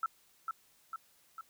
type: tone with echo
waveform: sine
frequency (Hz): 1324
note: E6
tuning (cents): +7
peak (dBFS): -29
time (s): 0.03-0.06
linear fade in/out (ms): 2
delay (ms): 450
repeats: 3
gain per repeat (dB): -4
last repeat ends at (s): 1.41
effects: white hiss -67 dBFS RMS until 1.49 s